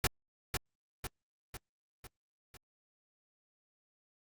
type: noise with echo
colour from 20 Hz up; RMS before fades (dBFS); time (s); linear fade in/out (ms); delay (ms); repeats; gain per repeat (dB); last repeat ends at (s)
pink; -28; 0.04-0.07; 2; 500; 5; -5; 2.57
effects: Opus 48 kbps